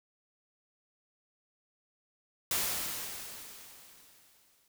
white noise with exponential decay, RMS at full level -30 dBFS, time 2.51-4.68 s, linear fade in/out 2 ms, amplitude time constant 470 ms, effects none

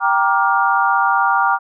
sine chord, G minor seventh, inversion none, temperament just, 784 / 940.8 / 1176 / 1411.2 Hz, G5 / Bb5 / D6 / F6, 0 / +16 / +2 / +18 cents, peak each -18 dBFS, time 0-1.59 s, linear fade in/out 50 ms, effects none

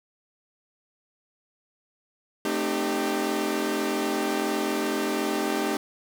sawtooth chord, A half-diminished seventh, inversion none, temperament equal with one note detuned, 220 / 261.6 / 304.2 / 392 Hz, A3 / C4 / Eb4 / G4, 0 / 0 / -39 / 0 cents, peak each -28 / -29 / -25 / -25 dBFS, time 2.45-5.77 s, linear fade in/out 2 ms, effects none

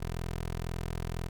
15% pulse tone, 42.01 Hz, E1, 34 cents sharp, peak -27 dBFS, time 0-1.29 s, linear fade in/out 10 ms, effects none

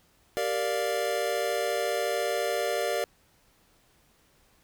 square chord, G minor seventh, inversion none, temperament equal, 392 / 466.2 / 587.3 / 698.5 Hz, G4 / Bb4 / D5 / F5, 0 / 0 / 0 / 0 cents, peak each -35 / -32 / -31 / -34 dBFS, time 0.37-3.04 s, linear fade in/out 0 ms, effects pink hiss -64 dBFS RMS until 4.63 s

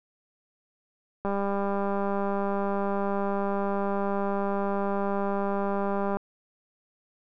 click train, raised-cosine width 1 ms, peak -16 dBFS, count 980, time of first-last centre 1.25-6.17 s, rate 199 Hz, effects none

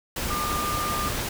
sine tone in noise, 1200 Hz, D6, 37 cents sharp, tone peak -27 dBFS, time 0.3-1.09 s, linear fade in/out 5 ms, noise pink, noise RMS -29 dBFS, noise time 0.16-1.29 s, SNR -1 dB, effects none

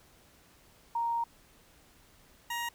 sine / 20% pulse tone pair in turn, 932.3 / 944.2 Hz, A#5 / A#5, 0 / +22 cents, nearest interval unison, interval 22 cents, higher second, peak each -28 dBFS, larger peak neither, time 0.95-1.24 / 2.5-2.69 s, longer first, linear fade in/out 5 ms, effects pink hiss -61 dBFS RMS until 2.74 s

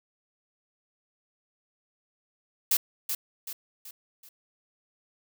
blue noise with echo, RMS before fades -23 dBFS, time 2.71-2.77 s, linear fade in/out 5 ms, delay 380 ms, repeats 4, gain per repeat -7 dB, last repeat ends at 4.29 s, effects none

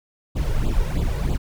brown noise with flanger, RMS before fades -21 dBFS, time 0.35-1.38 s, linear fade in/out 20 ms, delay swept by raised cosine 0.25 to 2.15 ms, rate 3.1 Hz, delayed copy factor +1, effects none

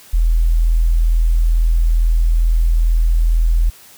sine tone, 41.13 Hz, E1, 3 cents flat, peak -10 dBFS, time 0.13-3.7 s, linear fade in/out 10 ms, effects white hiss -43 dBFS RMS until 3.97 s

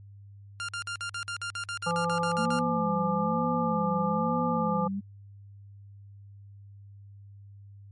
sawtooth tone bursts, 1396.9 Hz, F6, in tune, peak -28 dBFS, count 15, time 0.6-2.59 s, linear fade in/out 0 ms, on 86 ms, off 50 ms
harmonic tone, 170.5 Hz, F3, 41 cents flat, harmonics 1 / 3 / 5 / 7, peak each -31 / -31 / -31 / -31 dBFS, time 1.86-4.88 s, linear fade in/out 10 ms
sine tone with vibrato, 216 Hz, A3, 32 cents flat, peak -29 dBFS, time 2.37-5.01 s, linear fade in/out 20 ms, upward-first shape sine, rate 1.1 Hz, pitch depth 190 cents each way
effects added 100 Hz sine -46 dBFS peak until 7.91 s + MP3 48 kbps

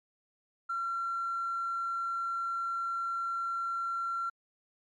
triangle tone with tanh clipping, 1365 Hz, F6, 40 cents flat, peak -30 dBFS, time 0.69-4.3 s, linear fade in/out 10 ms, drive 1 dB, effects MP3 48 kbps

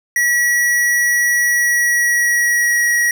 square tone with pitch glide, 1929 to 1909 Hz, B6 to A#6, -41 to +41 cents, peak -13 dBFS, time 0.16-3.11 s, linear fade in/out 2 ms, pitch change -18 cents, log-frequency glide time 1.45-2.8 s, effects none

